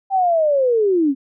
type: linear sweep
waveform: sine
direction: down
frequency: 790 to 259.1 Hz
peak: -13 dBFS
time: 0.1-1.15 s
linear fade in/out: 50 ms
effects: none